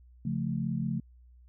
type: chord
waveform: sine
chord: Db augmented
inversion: none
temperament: equal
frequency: 138.59 / 174.61 / 220 Hz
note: Db3 / F3 / A3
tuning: 0 / 0 / 0 cents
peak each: -33 dBFS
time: 0.25-1 s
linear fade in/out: 5 ms
effects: added 61 Hz sine -53 dBFS peak until 1.48 s